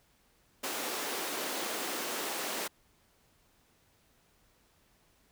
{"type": "high-pass noise", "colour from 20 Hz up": "pink", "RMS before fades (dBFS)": -36, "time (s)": [0.63, 2.68], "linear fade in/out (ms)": 10, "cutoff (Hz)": 280, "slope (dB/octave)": 24, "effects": ["pink hiss -68 dBFS RMS until 5.31 s"]}